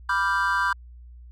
triangle chord, G dominant seventh, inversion first, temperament equal, 987.8 / 1174.7 / 1396.9 / 1568 Hz, B5 / D6 / F6 / G6, 0 / 0 / 0 / 0 cents, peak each -24 / -25 / -27 / -23 dBFS, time 0.09-0.73 s, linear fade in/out 5 ms, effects added 60 Hz sine -42 dBFS peak until 1.31 s

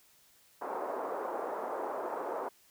pink band-pass noise, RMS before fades -37 dBFS, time 0.61-2.49 s, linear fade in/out 10 ms, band 400 to 1100 Hz, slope 24 dB/octave, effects white hiss -64 dBFS RMS until 2.7 s

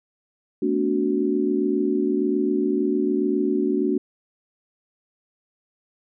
sine chord, B minor seventh, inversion third, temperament equal with one note detuned, 220 / 246.9 / 288.1 / 370 Hz, A3 / B3 / D4 / F#4, 0 / 0 / -33 / 0 cents, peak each -26 / -29 / -23 / -23 dBFS, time 0.62-3.98 s, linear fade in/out 5 ms, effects none

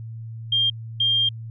sine tone bursts at uneven times, 3200 Hz, G7, 35 cents sharp, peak -17 dBFS, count 2, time 0.52-0.7 / 1-1.29 s, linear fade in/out 5 ms, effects added 113 Hz sine -32 dBFS peak until 1.5 s

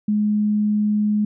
sine tone, 210 Hz, G#3, 19 cents sharp, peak -16 dBFS, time 0.08-1.25 s, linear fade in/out 5 ms, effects none

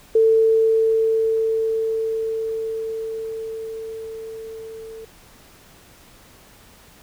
sine tone with level ramp, 446 Hz, A4, 23 cents sharp, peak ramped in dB -11 to -34 dBFS, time 0.15-5.05 s, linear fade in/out 5 ms, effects pink hiss -49 dBFS RMS until 7.02 s

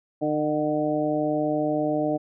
harmonic tone with a mistuned harmonic, 151.7 Hz, D#3, 44 cents flat, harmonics 1 / 2 / 3 / 4 / 5, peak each -34 / -25 / -31 / -26 / -31 dBFS, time 0.21-2.18 s, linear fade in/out 20 ms, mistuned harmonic 5, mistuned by -25 cents, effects none

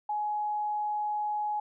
sine tone, 840 Hz, G#5, 19 cents sharp, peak -28 dBFS, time 0.09-1.6 s, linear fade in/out 5 ms, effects none

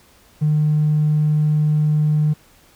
triangle tone, 151.7 Hz, D#3, 44 cents flat, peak -10 dBFS, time 0.41-2.34 s, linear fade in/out 20 ms, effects tanh soft clip ceiling -11 dBFS + pink hiss -52 dBFS RMS until 2.75 s

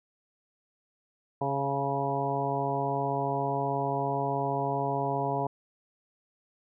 harmonic tone with a mistuned harmonic, 138.59 Hz, C#3, in tune, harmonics 1 / 2 / 3 / 4 / 5 / 6 / 7, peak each -34 / -37 / -34 / -37 / -32 / -35 / -34 dBFS, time 1.41-5.47 s, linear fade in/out 5 ms, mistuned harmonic 6, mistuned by +28 cents, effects none

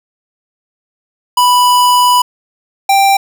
square tone pair in turn, 987.8 / 786.3 Hz, B5 / G5, 0 / +5 cents, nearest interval major third, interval 395 cents, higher first, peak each -7 dBFS, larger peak neither, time 1.37-2.22 / 2.89-3.17 s, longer first, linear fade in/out 5 ms, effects none

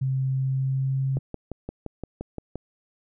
sine tone with pitch glide, 132.5 to 134.19 Hz, C3 to C3, +22 to +44 cents, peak -22 dBFS, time 0.01-1.19 s, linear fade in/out 10 ms, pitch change +22 cents, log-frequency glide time 0.31-1.04 s
click train, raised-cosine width 2 ms, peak -19 dBFS, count 9, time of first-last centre 1.17-2.556 s, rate 5.77 Hz
effects none

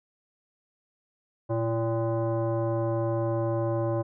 sine tone with frequency modulation, 116.54 Hz, A#2, in tune, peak -24 dBFS, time 1.49-4.03 s, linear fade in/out 20 ms, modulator 456 Hz, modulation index 1.3, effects none

